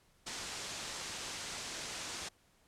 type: low-pass noise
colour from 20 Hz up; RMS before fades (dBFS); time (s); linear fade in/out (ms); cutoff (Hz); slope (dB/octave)
white; -43; 0.26-2.29; 10; 7700; 24
effects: pink hiss -69 dBFS RMS until 2.67 s + low-pass 12000 Hz 12 dB/octave